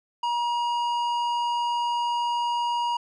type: tone with tanh clipping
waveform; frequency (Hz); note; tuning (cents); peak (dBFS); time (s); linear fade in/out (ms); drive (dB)
triangle; 953; A#5; +38; -25; 0.23-2.97; 5; 15
effects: none